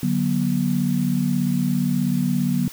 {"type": "chord", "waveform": "sine", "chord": "B minor", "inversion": "first", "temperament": "equal with one note detuned", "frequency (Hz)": [146.83, 185, 241.9], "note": ["D3", "F#3", "B3"], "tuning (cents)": [0, 0, -36], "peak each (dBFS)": [-24, -22, -22], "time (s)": [0.03, 2.68], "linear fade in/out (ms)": 2, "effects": ["white hiss -40 dBFS RMS until 2.72 s"]}